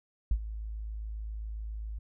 sine tone with ADSR envelope, 53.7 Hz, A1, 41 cents flat, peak -21 dBFS, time 0.31-1.99 s, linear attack 3 ms, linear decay 65 ms, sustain -14 dB, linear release 9 ms, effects none

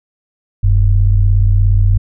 sine tone pair together, 41.2 / 98 Hz, E1 / G2, 0 / 0 cents, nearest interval octave + minor third, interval 1500 cents, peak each -10 dBFS, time 0.63-1.98 s, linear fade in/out 10 ms, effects none

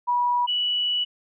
sine tone pair in turn, 972 / 2949 Hz, B5 / F#7, -28 / -6 cents, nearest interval octave + perfect fifth, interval 1922 cents, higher second, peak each -19 / -21 dBFS, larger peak first, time 0.07-0.47 / 0.47-1.05 s, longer second, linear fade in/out 20 ms, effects none

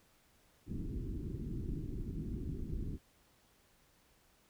pink low-pass noise, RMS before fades -40 dBFS, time 0.66-2.99 s, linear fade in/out 50 ms, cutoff 360 Hz, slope 48 dB/octave, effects pink hiss -69 dBFS RMS until 4.49 s

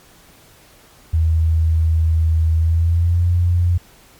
sine tone with pitch glide, 80.7 to 87.5 Hz, E2 to F2, -36 to +4 cents, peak -12 dBFS, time 1.13-3.78 s, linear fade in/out 10 ms, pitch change +140 cents, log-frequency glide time 2.56-3.27 s, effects pink hiss -48 dBFS RMS until 4.19 s + MP3 96 kbps

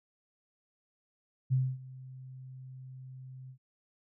sine tone with ADSR envelope, 130 Hz, C3, 11 cents flat, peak -23 dBFS, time 1.5-3.58 s, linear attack 27 ms, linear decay 250 ms, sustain -21 dB, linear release 84 ms, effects none

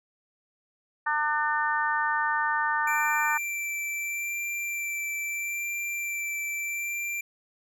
harmonic tone, 300 Hz, D4, 37 cents sharp, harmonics 3 / 4 / 5 / 6, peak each -28 / -30 / -30 / -29 dBFS, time 1.06-3.38 s, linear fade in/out 10 ms
square tone with vibrato, 2349 Hz, D7, in tune, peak -30 dBFS, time 2.87-7.21 s, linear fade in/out 5 ms, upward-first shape sine, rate 0.77 Hz, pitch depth 12 cents each way
effects none

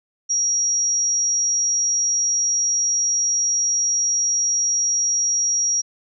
sine tone, 5680 Hz, F8, 28 cents sharp, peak -17 dBFS, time 0.29-5.82 s, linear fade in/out 20 ms, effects none

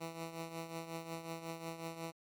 10% pulse tone with tremolo, 164.81 Hz, E3, in tune, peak -31 dBFS, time 0-2.12 s, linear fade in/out 20 ms, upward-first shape triangle, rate 5.5 Hz, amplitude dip 70%, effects MP3 96 kbps

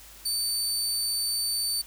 25% pulse tone, 4558 Hz, C#8, 47 cents sharp, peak -21 dBFS, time 0.25-1.82 s, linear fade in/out 10 ms, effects added 50 Hz sine -53 dBFS peak until 1.86 s + white hiss -49 dBFS RMS until 1.86 s

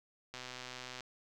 click train, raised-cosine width 0.2 ms, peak -27 dBFS, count 85, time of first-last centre 0.34-1.007 s, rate 126 Hz, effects none

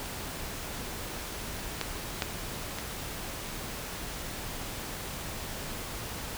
clicks, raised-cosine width 0.2 ms, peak -12 / -10 / -23 / -18 dBFS, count 4, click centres 1.813 / 2.222 / 2.71 / 2.786 s, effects pink hiss -38 dBFS RMS until 6.37 s

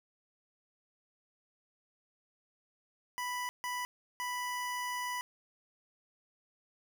25% pulse tone bursts at uneven times, 987.8 Hz, B5, in tune, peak -31 dBFS, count 3, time 3.18-3.49 / 3.64-3.85 / 4.2-5.21 s, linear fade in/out 0 ms, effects none

